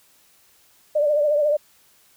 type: tone with vibrato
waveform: sine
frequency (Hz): 593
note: D5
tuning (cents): +17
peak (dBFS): -16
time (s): 0.95-1.57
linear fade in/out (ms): 10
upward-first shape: triangle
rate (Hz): 14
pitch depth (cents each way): 69
effects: white hiss -57 dBFS RMS until 2.16 s